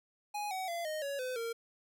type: tone with pitch steps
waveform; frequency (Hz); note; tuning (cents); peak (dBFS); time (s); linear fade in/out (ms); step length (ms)
square; 830.6 / 752.9 / 682.5 / 618.7 / 560.8 / 508.3 / 460.8; G#5 / F#5 / F5 / D#5 / C#5 / B4 / A#4; 0 / +30 / -40 / -10 / +20 / +50 / -20; -36; 0.34-1.53; 10; 170
effects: none